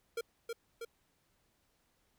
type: tone with echo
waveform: square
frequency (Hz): 463.2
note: A#4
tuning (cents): -11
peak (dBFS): -35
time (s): 0.17-0.21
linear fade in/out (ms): 5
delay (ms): 320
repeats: 2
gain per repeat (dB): -3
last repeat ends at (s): 0.85
effects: pink hiss -75 dBFS RMS until 2.18 s